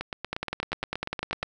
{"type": "two click trains", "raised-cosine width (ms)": 0.3, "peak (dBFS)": [-13, -15], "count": [12, 13], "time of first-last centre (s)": [[0.33, 1.43], [0.01, 1.428]], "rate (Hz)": [10, 8.46], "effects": []}